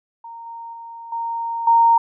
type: tone with level steps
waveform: sine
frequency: 925 Hz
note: A#5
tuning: 14 cents flat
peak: -33 / -31 / -33 / -22 / -10 dBFS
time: 0.24-1.98 s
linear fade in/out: 5 ms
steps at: 0.46 / 0.73 / 1.12 / 1.67 s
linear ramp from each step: 5 ms
effects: none